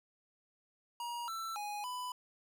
square tone with pitch steps, 951 / 1334 / 829 / 996 Hz, A#5 / E6 / G#5 / B5, +34 / +20 / -3 / +14 cents, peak -39 dBFS, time 1-2.12 s, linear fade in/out 2 ms, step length 280 ms, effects none

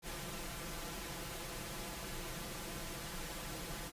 pink noise with comb filter, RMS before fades -44 dBFS, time 0.02-3.92 s, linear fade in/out 50 ms, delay 5.9 ms, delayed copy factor +0.7, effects resampled to 32000 Hz

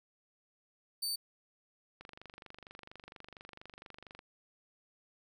sawtooth tone, 4570 Hz, D8, 48 cents flat, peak -31 dBFS, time 1.02-1.16 s, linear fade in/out 10 ms
click train, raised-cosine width 0.3 ms, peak -33 dBFS, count 54, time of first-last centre 2.01-4.191 s, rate 24.3 Hz
effects none

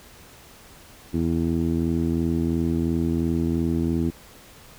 15% pulse tone with low-pass filter, 82.9 Hz, E2, 10 cents sharp, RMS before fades -23 dBFS, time 1.13-4.11 s, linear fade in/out 20 ms, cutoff 320 Hz, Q 2.2, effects pink hiss -48 dBFS RMS until 4.78 s

